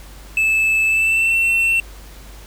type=tone with pitch glide; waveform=triangle; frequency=2620 to 2701 Hz; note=E7 to E7; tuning=-11 to +42 cents; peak=-12 dBFS; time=0.37-1.8 s; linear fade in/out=2 ms; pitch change=+53 cents; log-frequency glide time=0.86-1.38 s; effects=added 50 Hz sine -37 dBFS peak until 2.46 s + pink hiss -43 dBFS RMS until 2.46 s